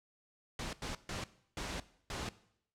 pink noise bursts at uneven times, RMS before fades -40 dBFS, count 5, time 0.59-0.73 / 0.82-0.95 / 1.09-1.24 / 1.57-1.8 / 2.1-2.29 s, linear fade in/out 2 ms, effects noise-tail reverb RT60 0.7 s tail -18 dB re dry + low-pass 7000 Hz 12 dB/octave

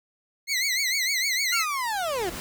20% pulse tone with vibrato, 2100 Hz, C7, 6 cents sharp, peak -18 dBFS, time 0.47-1.66 s, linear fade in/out 50 ms, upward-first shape triangle, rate 6.6 Hz, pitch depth 150 cents each way
30% pulse linear sweep, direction down, 1436 to 324.8 Hz, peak -23 dBFS, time 1.52-2.3 s, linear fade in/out 10 ms
pink noise with exponential growth, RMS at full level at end -33 dBFS, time 1.57-2.4 s, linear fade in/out 0 ms, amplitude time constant 180 ms
effects none

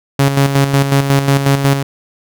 sawtooth tone with tremolo, 138.59 Hz, C#3, in tune, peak -4 dBFS, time 0.19-1.83 s, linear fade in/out 5 ms, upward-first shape square, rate 5.5 Hz, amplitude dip 55%, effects none

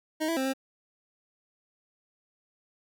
25% pulse tone with pitch steps, 312.8 / 330.9 / 264.1 / 266.8 Hz, D#4 / E4 / C4 / C4, +9 / +7 / +16 / +34 cents, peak -23 dBFS, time 0.2-0.536 s, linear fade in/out 20 ms, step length 84 ms, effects none

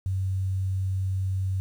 sine tone with quantisation, 95 Hz, F#2, 46 cents sharp, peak -24 dBFS, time 0.06-1.6 s, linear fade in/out 0 ms, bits 9, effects none

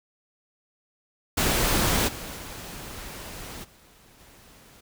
pink noise with level steps, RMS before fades -23 / -37 / -39 / -55 / -52 dBFS, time 1.37-4.81 s, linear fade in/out 10 ms, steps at 2.07 / 2.36 / 3.63 / 4.18 s, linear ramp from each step 20 ms, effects none

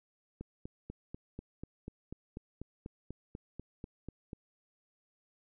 click train, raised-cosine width 3 ms, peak -29 dBFS, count 17, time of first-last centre 0.41-4.332 s, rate 4.08 Hz, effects none

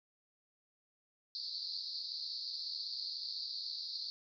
pink band-pass noise, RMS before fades -42 dBFS, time 1.35-4.1 s, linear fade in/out 0 ms, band 4200 to 4800 Hz, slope 96 dB/octave, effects none

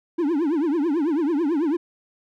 triangle tone with vibrato, 311.1 Hz, D#4, in tune, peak -17 dBFS, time 0.18-1.77 s, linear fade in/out 10 ms, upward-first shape triangle, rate 9.1 Hz, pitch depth 260 cents each way, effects none

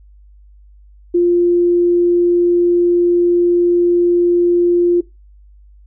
sine tone, 349.2 Hz, F4, in tune, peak -9 dBFS, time 1.14-5.01 s, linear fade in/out 10 ms, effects noise-tail reverb RT60 0.2 s tail -19 dB re dry + added 50 Hz sine -41 dBFS peak until 5.86 s

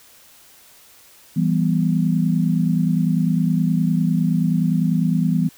sine chord, E minor, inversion none, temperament equal with one note detuned, 166.25 / 196 / 246.9 Hz, E3 / G3 / B3, +15 / 0 / 0 cents, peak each -18 / -21 / -22 dBFS, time 1.36-5.49 s, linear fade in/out 10 ms, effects white hiss -49 dBFS RMS until 5.57 s

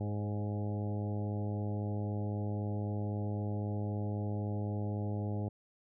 harmonic tone with a mistuned harmonic, 103.83 Hz, G#2, in tune, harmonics 1 / 2 / 3 / 4 / 5 / 6 / 7 / 8, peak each -34 / -40 / -44 / -46 / -48 / -50 / -51 / -52 dBFS, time 0-5.49 s, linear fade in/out 10 ms, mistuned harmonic 5, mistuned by +20 cents, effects none

